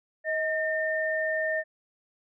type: tone pair together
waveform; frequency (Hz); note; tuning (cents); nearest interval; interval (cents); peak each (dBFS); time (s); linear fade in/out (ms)
sine; 631.6 / 1813; D#5 / A#6; +26 / -49; octave + tritone; 1825; -28; 0.24-1.64; 50
effects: none